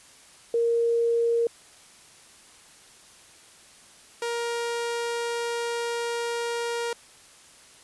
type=tone pair in turn; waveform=sine / sawtooth; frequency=466.3 / 470.4 Hz; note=A#4 / A#4; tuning=+1 / +16 cents; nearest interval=unison; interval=15 cents; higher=second; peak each=-20 / -23 dBFS; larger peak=first; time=0.54-1.47 / 4.22-6.93 s; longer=second; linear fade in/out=2 ms; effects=white hiss -52 dBFS RMS until 7.83 s + resampled to 24000 Hz